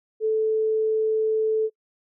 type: tone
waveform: sine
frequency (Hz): 437.6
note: A4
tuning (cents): -9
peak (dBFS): -19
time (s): 0.2-1.7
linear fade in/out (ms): 50
effects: noise-tail reverb RT60 0.1 s tail -26 dB re dry